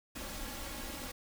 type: noise with comb filter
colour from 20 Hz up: pink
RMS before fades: -42 dBFS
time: 0.15-1.12 s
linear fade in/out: 10 ms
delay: 3.6 ms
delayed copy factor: +0.7
effects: none